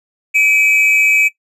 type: tone pair together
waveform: triangle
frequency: 2320 / 2535 Hz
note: D7 / D#7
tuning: -22 / +32 cents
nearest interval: major second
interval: 154 cents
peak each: -10 dBFS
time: 0.34-1.29 s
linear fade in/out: 20 ms
effects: noise-tail reverb RT60 0.1 s tail -18 dB re dry + resampled to 32000 Hz